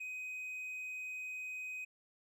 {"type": "tone", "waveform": "triangle", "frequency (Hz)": 2511, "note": "D#7", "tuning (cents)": 15, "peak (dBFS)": -39, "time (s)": [0, 1.85], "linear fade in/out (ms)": 10, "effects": []}